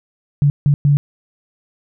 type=tone bursts at uneven times; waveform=sine; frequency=143.7 Hz; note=D3; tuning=37 cents flat; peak=-9 dBFS; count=3; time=0.42-0.5 / 0.66-0.74 / 0.85-0.97 s; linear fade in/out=0 ms; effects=none